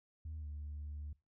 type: tone with pitch glide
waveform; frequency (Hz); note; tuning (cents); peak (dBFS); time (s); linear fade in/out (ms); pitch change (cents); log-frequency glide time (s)
sine; 78.2 to 74.02; D#2 to D2; +9 to +14; -40; 0.25-1.13; 5; -95; 0.38-0.47
effects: noise-tail reverb RT60 0.3 s tail -24 dB re dry + tanh soft clip ceiling -39 dBFS